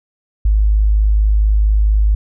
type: tone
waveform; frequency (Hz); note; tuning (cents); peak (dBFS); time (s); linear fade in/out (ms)
sine; 52.2; G#1; +10; -9; 0.45-2.15; 5
effects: none